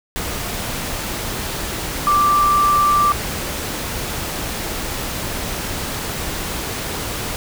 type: tone in noise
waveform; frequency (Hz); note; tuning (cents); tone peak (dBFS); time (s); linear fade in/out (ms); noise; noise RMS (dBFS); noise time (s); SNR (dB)
sine; 1174.7; D6; 0; -12; 2.07-3.12; 0; pink; -25; 0.16-7.36; +10
effects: none